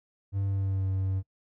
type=tone with pitch glide; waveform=triangle; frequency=98.4 to 95.49 Hz; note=G2 to G2; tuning=+7 to -45 cents; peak=-24 dBFS; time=0.32-1.23 s; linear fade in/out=50 ms; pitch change=-52 cents; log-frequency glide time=0.46-0.87 s; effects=noise-tail reverb RT60 0.1 s tail -23 dB re dry